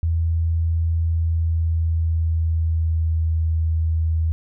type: tone with pitch glide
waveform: sine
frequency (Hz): 82.41 to 80.71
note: E2 to E2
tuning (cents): 0 to -36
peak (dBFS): -17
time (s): 0.03-4.32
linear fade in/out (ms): 0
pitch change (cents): -36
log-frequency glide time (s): 1.02-3.41
effects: none